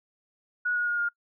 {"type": "tone with pitch steps", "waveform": "sine", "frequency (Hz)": [1460, 1444.9, 1430, 1415.2], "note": ["F#6", "F#6", "F6", "F6"], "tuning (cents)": [-24, -42, 41, 23], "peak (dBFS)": -24, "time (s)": [0.65, 1.09], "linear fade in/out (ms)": 10, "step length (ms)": 110, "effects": ["noise-tail reverb RT60 0.1 s tail -24 dB re dry"]}